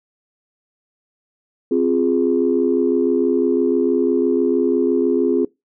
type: chord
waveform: sine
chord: F minor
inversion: second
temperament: equal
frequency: 261.6 / 349.2 / 415.3 Hz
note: C4 / F4 / Ab4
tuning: 0 / 0 / 0 cents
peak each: -18 dBFS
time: 1.71-5.45 s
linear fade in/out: 5 ms
effects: noise-tail reverb RT60 0.2 s tail -23 dB re dry + tanh soft clip ceiling -5 dBFS